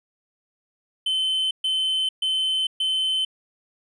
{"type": "tone bursts", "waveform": "triangle", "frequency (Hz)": 3065, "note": "G7", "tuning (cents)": -40, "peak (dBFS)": -19, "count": 4, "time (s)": [1.06, 3.25], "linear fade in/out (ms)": 5, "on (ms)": 450, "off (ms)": 130, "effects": ["resampled to 22050 Hz"]}